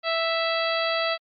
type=harmonic tone; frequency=659.3 Hz; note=E5; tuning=in tune; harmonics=1 / 2 / 3 / 4 / 5 / 6 / 7; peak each=-26 / -29 / -31 / -32 / -33 / -34 / -34 dBFS; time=0.03-1.18 s; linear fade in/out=50 ms; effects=Opus 48 kbps